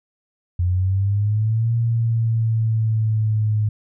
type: linear two-way sweep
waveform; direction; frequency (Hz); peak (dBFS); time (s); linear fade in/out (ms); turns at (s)
sine; up then down; 87.31 to 116.54 to 106.3; -16; 0.59-3.69; 5; 1.74
effects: none